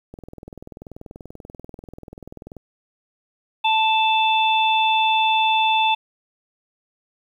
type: click train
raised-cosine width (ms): 2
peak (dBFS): -24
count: 51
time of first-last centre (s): 0.14-2.567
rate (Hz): 20.6
type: harmonic tone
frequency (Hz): 880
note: A5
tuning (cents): 0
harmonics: 1 / 3 / 4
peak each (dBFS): -17 / -22 / -23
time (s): 3.64-5.95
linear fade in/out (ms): 10
effects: 9-bit